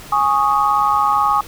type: chord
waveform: sine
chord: Ab suspended fourth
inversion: none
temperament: just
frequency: 830.6 / 1107.5 / 1245.9 Hz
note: Ab5 / Db6 / Eb6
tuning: 0 / -2 / +2 cents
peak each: -17 dBFS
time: 0.12-1.41 s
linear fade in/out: 5 ms
effects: pink hiss -37 dBFS RMS until 1.47 s